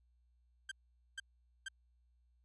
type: tone bursts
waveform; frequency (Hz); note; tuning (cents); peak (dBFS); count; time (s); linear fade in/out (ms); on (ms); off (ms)
30% pulse; 1575; G6; +8; -38; 3; 0.69-1.685; 5; 25; 460
effects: added 60 Hz sine -69 dBFS peak until 2.44 s + resampled to 24000 Hz